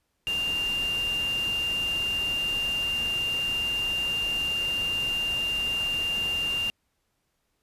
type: tone in noise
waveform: sine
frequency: 2794 Hz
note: F7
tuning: in tune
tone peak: -25 dBFS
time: 0.27-6.7 s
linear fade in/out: 0 ms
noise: pink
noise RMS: -39 dBFS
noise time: 0.27-6.7 s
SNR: +11 dB
effects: pink hiss -75 dBFS RMS until 7.62 s + resampled to 32000 Hz

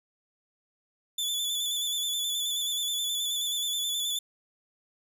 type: tone with vibrato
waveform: sawtooth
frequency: 3478 Hz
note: A7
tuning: 21 cents flat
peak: -25 dBFS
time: 1.18-4.19 s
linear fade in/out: 5 ms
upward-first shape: square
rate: 9.4 Hz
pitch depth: 32 cents each way
effects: none

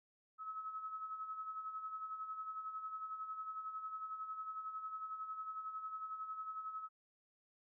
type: tone with tremolo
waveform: sine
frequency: 1289 Hz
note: E6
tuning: 39 cents flat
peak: -40 dBFS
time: 0.38-6.89 s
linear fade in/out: 50 ms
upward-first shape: sine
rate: 11 Hz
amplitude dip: 55%
effects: none

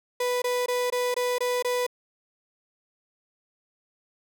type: tone bursts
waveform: 35% pulse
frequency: 493.9 Hz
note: B4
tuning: in tune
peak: -22 dBFS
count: 7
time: 0.2-1.866 s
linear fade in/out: 5 ms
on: 220 ms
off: 21 ms
effects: none

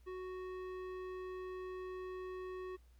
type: tone with low-pass filter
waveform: square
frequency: 370 Hz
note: F#4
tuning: in tune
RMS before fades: -45 dBFS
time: 0.06-2.77 s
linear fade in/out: 20 ms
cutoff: 2000 Hz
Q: 0.76
effects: added 60 Hz sine -60 dBFS peak until 2.99 s + pink hiss -75 dBFS RMS until 2.99 s

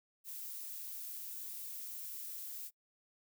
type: noise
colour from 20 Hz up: violet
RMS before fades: -45 dBFS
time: 0.24-2.71 s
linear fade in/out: 50 ms
effects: noise-tail reverb RT60 0.1 s tail -23 dB re dry

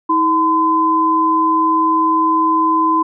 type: tone pair together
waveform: sine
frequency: 321.1 / 1019.4 Hz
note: E4 / C6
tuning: -45 / -45 cents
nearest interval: octave + minor sixth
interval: 2000 cents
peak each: -17 / -12 dBFS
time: 0.09-3.03 s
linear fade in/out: 10 ms
effects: none

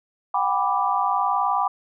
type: chord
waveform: sine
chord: G major seventh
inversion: third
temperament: equal with one note detuned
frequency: 740 / 799.5 / 987.8 / 1174.7 Hz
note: F#5 / G5 / B5 / D6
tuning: 0 / +34 / 0 / 0 cents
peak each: -27 / -24 / -24 / -24 dBFS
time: 0.34-1.68 s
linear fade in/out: 5 ms
effects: none

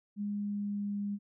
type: tone with pitch glide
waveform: sine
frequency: 205.1 to 203.1 Hz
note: G#3 to G#3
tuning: -21 to -38 cents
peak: -32 dBFS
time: 0.16-1.19 s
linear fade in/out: 50 ms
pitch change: -17 cents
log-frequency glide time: 0.3-0.99 s
effects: none

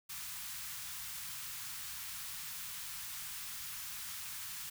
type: band-stop noise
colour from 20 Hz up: white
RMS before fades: -44 dBFS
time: 0.09-4.7 s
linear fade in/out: 10 ms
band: 170 to 1000 Hz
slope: 24 dB/octave
effects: none

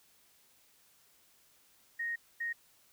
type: tone bursts at uneven times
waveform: sine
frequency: 1864.7 Hz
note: A#6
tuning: in tune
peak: -33 dBFS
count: 2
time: 1.99-2.16 / 2.4-2.53 s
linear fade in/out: 10 ms
effects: white hiss -66 dBFS RMS until 2.92 s

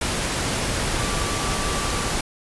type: tone in noise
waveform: sine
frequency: 1163 Hz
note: D6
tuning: 17 cents flat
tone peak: -32 dBFS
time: 0.99-2.11 s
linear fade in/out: 5 ms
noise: pink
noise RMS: -24 dBFS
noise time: 0.01-2.21 s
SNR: -11 dB
effects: resampled to 24000 Hz

